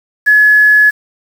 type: tone with quantisation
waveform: sine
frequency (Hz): 1700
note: G#6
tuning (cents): +40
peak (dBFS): -4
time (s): 0.26-0.91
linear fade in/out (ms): 20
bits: 5
effects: none